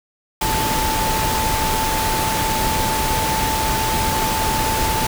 sine tone in noise, 880 Hz, A5, in tune, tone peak -21 dBFS, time 0.41-5.07 s, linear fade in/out 5 ms, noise pink, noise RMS -21 dBFS, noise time 0.41-5.07 s, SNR -3 dB, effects none

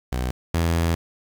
sawtooth tone pair in turn, 62.5 / 83.6 Hz, B1 / E2, +21 / +25 cents, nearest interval perfect fourth, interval 504 cents, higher second, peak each -19 / -15 dBFS, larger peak second, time 0.12-0.31 / 0.54-0.95 s, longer second, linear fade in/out 5 ms, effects 7-bit

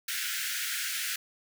pink high-pass noise, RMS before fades -33 dBFS, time 0.08-1.16 s, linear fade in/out 5 ms, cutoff 1400 Hz, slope 96 dB/octave, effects none

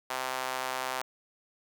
sawtooth tone with high-pass filter, 129.6 Hz, C3, 16 cents flat, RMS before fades -34 dBFS, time 0.1-1.02 s, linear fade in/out 5 ms, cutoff 840 Hz, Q 1.4, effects none

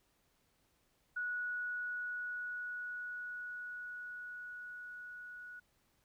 sine tone with level ramp, 1465 Hz, F#6, 18 cents flat, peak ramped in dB -35 to -47 dBFS, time 1.16-5.6 s, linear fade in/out 10 ms, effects pink hiss -75 dBFS RMS until 6.04 s

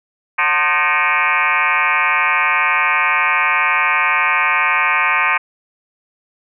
sine tone with frequency modulation, 1707 Hz, G#6, 47 cents sharp, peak -12 dBFS, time 0.38-5.38 s, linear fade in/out 10 ms, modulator 162 Hz, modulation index 5, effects none

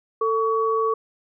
sine tone pair together, 446.1 / 1128 Hz, A4 / C#6, +24 / +30 cents, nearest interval octave + major third, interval 1606 cents, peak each -21 / -22 dBFS, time 0.21-0.94 s, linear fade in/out 5 ms, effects none

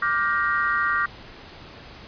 sine chord, G minor seventh, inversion second, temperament just, 1176 / 1411.2 / 1568 / 1881.6 Hz, D6 / F6 / G6 / Bb6, +2 / +18 / 0 / +16 cents, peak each -24 / -25 / -28 / -26 dBFS, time 0.02-1.06 s, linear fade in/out 5 ms, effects pink hiss -43 dBFS RMS until 2.07 s + resampled to 11025 Hz

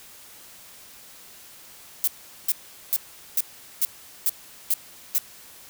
violet noise bursts, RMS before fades -21 dBFS, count 8, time 2.04-5.182 s, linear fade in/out 0 ms, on 34 ms, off 410 ms, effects white hiss -47 dBFS RMS until 5.69 s

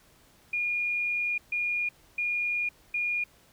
sine tone bursts at uneven times, 2430 Hz, D#7, 42 cents flat, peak -26 dBFS, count 4, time 0.53-1.38 / 1.52-1.89 / 2.18-2.69 / 2.94-3.24 s, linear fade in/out 5 ms, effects pink hiss -60 dBFS RMS until 3.52 s

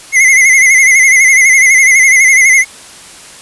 square tone with vibrato, 2093 Hz, C7, in tune, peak -4 dBFS, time 0.12-2.65 s, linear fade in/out 50 ms, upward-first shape sine, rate 12 Hz, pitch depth 76 cents each way, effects white hiss -33 dBFS RMS until 3.41 s + resampled to 24000 Hz

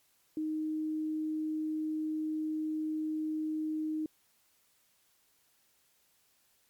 sine tone, 311.1 Hz, D#4, in tune, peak -31 dBFS, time 0.37-4.06 s, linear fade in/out 2 ms, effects white hiss -70 dBFS RMS until 6.69 s + MP3 96 kbps

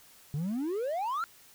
triangle exponential sweep, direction up, 138.59 to 1416 Hz, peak -27 dBFS, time 0.34-1.24 s, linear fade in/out 0 ms, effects tanh soft clip ceiling -23 dBFS + white hiss -57 dBFS RMS until 1.54 s

